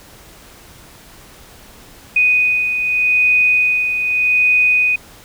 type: beating tone pair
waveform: sine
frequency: 2489 / 2489.83 Hz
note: D#7 / D#7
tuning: 0 / +1 cents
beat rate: 0.83 Hz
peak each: -12 / -21 dBFS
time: 2.16-4.96 s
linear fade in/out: 5 ms
effects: pink hiss -42 dBFS RMS until 5.24 s